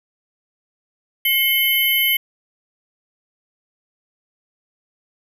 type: tone cluster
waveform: sine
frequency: 2157 / 3045 / 11670 Hz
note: C#7 / F#7 / F#9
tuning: -48 / +49 / -25 cents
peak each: -19 dBFS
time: 1.25-2.17 s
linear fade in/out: 5 ms
effects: none